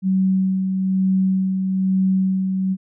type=tone with tremolo; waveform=sine; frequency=189.3 Hz; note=F#3; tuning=40 cents sharp; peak=-14 dBFS; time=0.02-2.77 s; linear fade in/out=50 ms; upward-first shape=sine; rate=1.1 Hz; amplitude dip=40%; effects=none